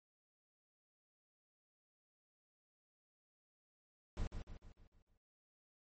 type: noise with echo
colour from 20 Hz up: brown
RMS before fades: -39 dBFS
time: 4.17-4.27 s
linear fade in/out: 0 ms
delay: 150 ms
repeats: 6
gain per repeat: -6 dB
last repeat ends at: 5.17 s
effects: MP3 32 kbps